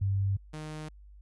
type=tone pair in turn; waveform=sine / sawtooth; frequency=98.1 / 154.17 Hz; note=G2 / D#3; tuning=+2 / -16 cents; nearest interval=minor sixth; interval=782 cents; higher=second; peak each=-25 / -34 dBFS; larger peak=first; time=0.01-0.37 / 0.53-0.89 s; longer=neither; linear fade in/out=10 ms; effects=added 50 Hz sine -49 dBFS peak until 1.21 s + resampled to 24000 Hz